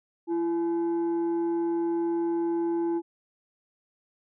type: tone pair together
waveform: sine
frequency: 337.7 / 851 Hz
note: E4 / G#5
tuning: +42 / +42 cents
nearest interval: octave + major third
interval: 1600 cents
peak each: -23 / -35 dBFS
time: 0.27-3.02 s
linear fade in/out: 50 ms
effects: tanh soft clip ceiling -21 dBFS

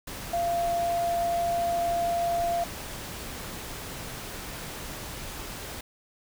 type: tone in noise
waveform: sine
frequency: 688 Hz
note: F5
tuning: 26 cents flat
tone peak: -24 dBFS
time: 0.33-2.64 s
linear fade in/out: 5 ms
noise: pink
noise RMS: -38 dBFS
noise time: 0.07-5.81 s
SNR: +11 dB
effects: none

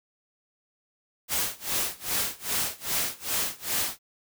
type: noise with tremolo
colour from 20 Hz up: white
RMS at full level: -26 dBFS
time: 1.28-3.99 s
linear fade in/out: 50 ms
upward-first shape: sine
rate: 2.5 Hz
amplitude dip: 95%
effects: none

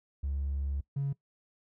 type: tone pair in turn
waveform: triangle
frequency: 69.7 / 139.4 Hz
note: C#2 / C#3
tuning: +10 / +10 cents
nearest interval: octave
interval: 1200 cents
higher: second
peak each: -27 / -25 dBFS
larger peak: second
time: 0.23-0.81 / 0.96-1.13 s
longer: first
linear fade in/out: 10 ms
effects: noise-tail reverb RT60 0.1 s tail -22 dB re dry + tanh soft clip ceiling -26 dBFS

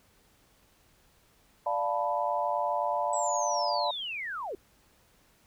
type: chord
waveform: sine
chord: B half-diminished seventh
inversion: first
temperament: equal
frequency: 587.3 / 698.5 / 880 / 987.8 Hz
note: D5 / F5 / A5 / B5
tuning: 0 / 0 / 0 / 0 cents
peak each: -32 dBFS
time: 1.66-3.91 s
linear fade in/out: 5 ms
type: linear sweep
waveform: sine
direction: down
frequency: 7900 to 339.2 Hz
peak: -33 dBFS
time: 3.13-4.55 s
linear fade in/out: 2 ms
effects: pink hiss -64 dBFS RMS until 5.46 s

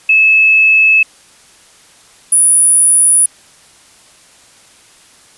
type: tone pair in turn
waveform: sine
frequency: 2600 / 9816 Hz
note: E7 / D#9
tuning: -24 / -25 cents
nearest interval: octave + major seventh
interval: 2299 cents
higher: second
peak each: -5 dBFS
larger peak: neither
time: 0.09-1.03 / 2.32-3.26 s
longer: neither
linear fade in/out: 5 ms
effects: white hiss -44 dBFS RMS until 5.37 s + resampled to 24000 Hz

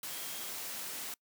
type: tone in noise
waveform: sine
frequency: 3249 Hz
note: G#7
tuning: 39 cents flat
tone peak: -51 dBFS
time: 0.1-0.49 s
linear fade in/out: 2 ms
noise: white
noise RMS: -41 dBFS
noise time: 0.03-1.14 s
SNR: -13 dB
effects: noise-tail reverb RT60 0.1 s tail -25 dB re dry + high-pass 150 Hz 12 dB/octave

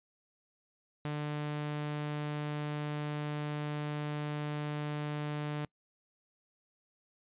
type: tone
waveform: sawtooth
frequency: 148.7 Hz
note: D3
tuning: 22 cents sharp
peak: -30 dBFS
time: 1.05-5.65 s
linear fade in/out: 0 ms
effects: noise-tail reverb RT60 0.1 s tail -25 dB re dry + resampled to 8000 Hz

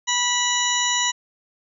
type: harmonic tone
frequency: 979 Hz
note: B5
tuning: 15 cents flat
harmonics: 1 / 2 / 3 / 4 / 6 / 7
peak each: -26 / -26 / -26 / -26 / -26 / -26 dBFS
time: 0.07-1.12 s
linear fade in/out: 20 ms
effects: none

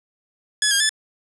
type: tone with pitch steps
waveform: 10% pulse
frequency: 1696 / 1618 / 1735 Hz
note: G#6 / G#6 / A6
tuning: +36 / -46 / -25 cents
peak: -7 dBFS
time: 0.62-0.893 s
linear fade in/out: 2 ms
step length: 91 ms
effects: resampled to 24000 Hz + 7-bit

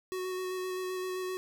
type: tone with vibrato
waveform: square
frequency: 370 Hz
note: F#4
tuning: in tune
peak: -34 dBFS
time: 0.12-1.37 s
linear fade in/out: 0 ms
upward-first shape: square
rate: 7.7 Hz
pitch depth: 11 cents each way
effects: none

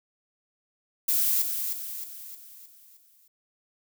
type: noise with echo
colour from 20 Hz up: violet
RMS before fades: -24 dBFS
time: 1.08-1.42 s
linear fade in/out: 5 ms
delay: 310 ms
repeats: 6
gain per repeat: -6 dB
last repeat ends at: 3.28 s
effects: none

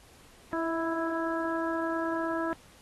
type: harmonic tone with a mistuned harmonic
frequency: 330 Hz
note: E4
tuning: 2 cents sharp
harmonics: 1 / 2 / 3 / 4 / 5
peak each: -31 / -34 / -36 / -37 / -38 dBFS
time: 0.53-2.53 s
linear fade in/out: 0 ms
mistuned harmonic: 2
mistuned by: -20 cents
effects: pink hiss -57 dBFS RMS until 2.81 s + AAC 32 kbps

